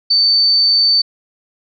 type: tone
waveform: sine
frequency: 4551 Hz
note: C#8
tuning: 45 cents sharp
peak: -9 dBFS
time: 0.1-1.02 s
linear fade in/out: 10 ms
effects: none